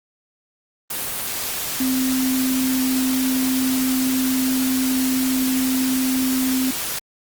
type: tone in noise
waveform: sine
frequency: 260 Hz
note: C4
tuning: 11 cents flat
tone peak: -18 dBFS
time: 1.8-6.71 s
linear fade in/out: 5 ms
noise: white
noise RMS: -26 dBFS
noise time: 0.9-6.99 s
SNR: +5 dB
effects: Opus 32 kbps